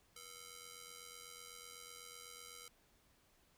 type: ring-modulated tone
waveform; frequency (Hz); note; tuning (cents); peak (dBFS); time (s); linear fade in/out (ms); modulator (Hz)
5% pulse; 880; A5; 0; -37; 0.16-2.68; 2; 396
effects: pink hiss -72 dBFS RMS until 3.57 s